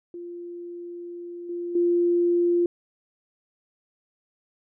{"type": "tone with level steps", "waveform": "sine", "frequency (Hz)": 347.6, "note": "F4", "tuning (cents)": -8, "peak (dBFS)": [-34, -28, -18], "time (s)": [0.14, 2.66], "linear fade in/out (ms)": 2, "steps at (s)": [1.49, 1.75], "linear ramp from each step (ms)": 5, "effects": []}